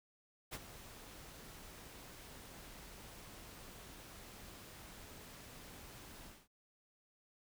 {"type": "noise with ADSR envelope", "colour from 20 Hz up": "pink", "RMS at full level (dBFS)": -42, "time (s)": [0.51, 6.48], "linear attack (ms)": 27, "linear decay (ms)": 44, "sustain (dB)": -12, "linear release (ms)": 230, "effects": []}